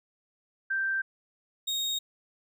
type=tone pair in turn; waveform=sine / 35% pulse; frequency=1568 / 3729 Hz; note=G6 / A#7; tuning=0 / 0 cents; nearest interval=octave + minor third; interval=1500 cents; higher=second; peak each=-26 dBFS; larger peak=neither; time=0.7-1.02 / 1.67-1.99 s; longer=neither; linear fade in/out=10 ms; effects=none